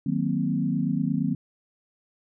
sine chord, C half-diminished seventh, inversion first, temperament equal, 155.56 / 185 / 233.1 / 261.6 Hz, Eb3 / Gb3 / Bb3 / C4, 0 / 0 / 0 / 0 cents, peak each -28 dBFS, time 0.06-1.35 s, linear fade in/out 5 ms, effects none

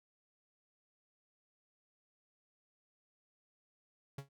45% pulse tone with exponential decay, 138.59 Hz, C#3, in tune, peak -39 dBFS, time 4.18-4.29 s, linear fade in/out 5 ms, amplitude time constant 23 ms, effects none

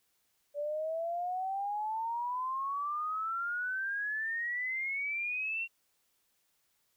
sine exponential sweep, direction up, 575 to 2752 Hz, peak -32 dBFS, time 0.54-5.68 s, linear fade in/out 50 ms, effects white hiss -75 dBFS RMS until 6.96 s

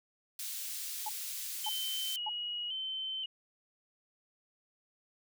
white high-pass noise, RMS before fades -40 dBFS, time 0.39-2.16 s, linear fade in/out 2 ms, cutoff 3000 Hz, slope 12 dB/octave
sine tone bursts, 857 Hz, A5, 46 cents flat, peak -35 dBFS, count 3, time 1.06-2.293 s, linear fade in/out 5 ms, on 31 ms, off 570 ms
sine tone with vibrato, 2990 Hz, F#7, 17 cents sharp, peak -35 dBFS, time 1.64-3.26 s, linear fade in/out 5 ms, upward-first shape square, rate 0.94 Hz, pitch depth 52 cents each way
effects none

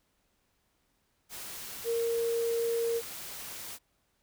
sine tone in noise, 463.8 Hz, A#4, 9 cents flat, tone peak -27 dBFS, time 1.84-3.02 s, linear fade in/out 50 ms, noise white, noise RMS -42 dBFS, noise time 1.29-3.79 s, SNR +12 dB, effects pink hiss -74 dBFS RMS until 4.22 s

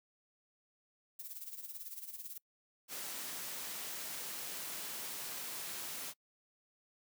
violet noise with tremolo, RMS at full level -44 dBFS, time 1.19-2.38 s, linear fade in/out 5 ms, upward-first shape sine, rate 18 Hz, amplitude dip 70%
white noise, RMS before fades -43 dBFS, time 2.88-6.14 s, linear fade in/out 50 ms
effects noise-tail reverb RT60 0.1 s tail -25 dB re dry + high-pass 150 Hz 12 dB/octave

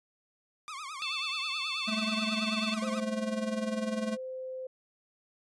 sawtooth tone with vibrato, 1167 Hz, D6, 11 cents flat, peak -35 dBFS, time 0.68-3 s, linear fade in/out 0 ms, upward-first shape triangle, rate 9.3 Hz, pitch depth 200 cents each way
harmonic tone, 880 Hz, A5, in tune, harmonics 3 / 4 / 5, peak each -35 / -37 / -39 dBFS, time 1.02-2.74 s, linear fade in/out 0 ms
square tone with tremolo, 217.7 Hz, A3, 18 cents flat, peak -29 dBFS, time 1.87-4.17 s, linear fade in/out 20 ms, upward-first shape sine, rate 20 Hz, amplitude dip 70%
sine tone with pitch glide, 523.3 to 517.3 Hz, C5 to C5, 0 to -20 cents, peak -36 dBFS, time 2.82-4.67 s, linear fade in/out 5 ms, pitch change -20 cents, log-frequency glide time 3.27-4.09 s
effects resampled to 22050 Hz

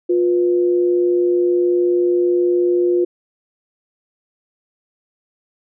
sine tone pair together, 353.9 / 492.7 Hz, F4 / B4, +23 / -4 cents, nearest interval tritone, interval 573 cents, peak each -13 / -23 dBFS, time 0.09-3.05 s, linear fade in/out 10 ms, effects none

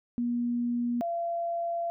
sine tone pair in turn, 240 / 682.2 Hz, B3 / F5, -49 / -41 cents, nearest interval octave + tritone, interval 1808 cents, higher second, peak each -26 / -28 dBFS, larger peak first, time 0.18-1.01 / 1.01-1.9 s, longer second, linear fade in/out 0 ms, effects none

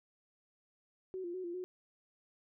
sine tone with pitch steps, 374.6 / 347.1 / 370.5 / 345.3 / 365.2 Hz, F#4 / F4 / F#4 / F4 / F#4, +21 / -11 / +2 / -20 / -23 cents, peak -38 dBFS, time 1.14-1.64 s, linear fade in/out 0 ms, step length 100 ms, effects none

